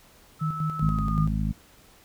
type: tone with pitch glide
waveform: sine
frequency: 1306 to 1218.5 Hz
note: E6 to D#6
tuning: -17 to -37 cents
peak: -31 dBFS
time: 0.39-1.28 s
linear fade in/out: 50 ms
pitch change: -120 cents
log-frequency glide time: 0.78-1.16 s
type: tone with tremolo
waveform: sine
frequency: 155.56 Hz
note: D#3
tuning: in tune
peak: -24 dBFS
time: 0.41-1.33 s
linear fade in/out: 10 ms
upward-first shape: square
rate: 5.2 Hz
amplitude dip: 70%
type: harmonic tone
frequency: 52.9 Hz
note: G#1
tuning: 33 cents sharp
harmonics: 1 / 2 / 3 / 4 / 5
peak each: -27 / -32 / -29 / -30 / -40 dBFS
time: 0.81-1.53 s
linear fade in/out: 20 ms
effects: pink hiss -55 dBFS RMS until 2.04 s